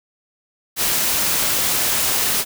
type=noise; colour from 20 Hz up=white; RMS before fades=-19 dBFS; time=0.76-2.45 s; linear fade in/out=50 ms; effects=none